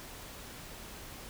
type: silence
effects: pink hiss -47 dBFS RMS until 1.29 s